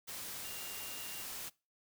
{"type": "tone in noise", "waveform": "sine", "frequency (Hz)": 2794, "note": "F7", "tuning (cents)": 0, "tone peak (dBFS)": -51, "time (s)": [0.43, 1.24], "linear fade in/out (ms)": 20, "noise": "white", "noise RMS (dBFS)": -44, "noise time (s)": [0.07, 1.5], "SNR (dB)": -10, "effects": ["noise-tail reverb RT60 0.3 s tail -23 dB re dry"]}